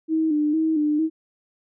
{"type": "tone with vibrato", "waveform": "sine", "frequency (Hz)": 308.9, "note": "D#4", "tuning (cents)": -12, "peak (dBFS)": -18, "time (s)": [0.08, 1.1], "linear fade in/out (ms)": 50, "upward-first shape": "square", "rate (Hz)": 2.2, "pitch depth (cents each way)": 54, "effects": []}